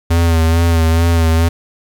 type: tone with vibrato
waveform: square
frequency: 82.8 Hz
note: E2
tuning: 8 cents sharp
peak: -10 dBFS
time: 0.1-1.49 s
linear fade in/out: 10 ms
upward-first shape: sine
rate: 2.3 Hz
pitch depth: 39 cents each way
effects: 8-bit